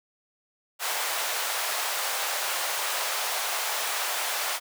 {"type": "high-pass noise", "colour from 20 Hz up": "pink", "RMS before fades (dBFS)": -29, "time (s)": [0.79, 4.6], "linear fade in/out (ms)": 50, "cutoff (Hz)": 630, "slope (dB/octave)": 24, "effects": []}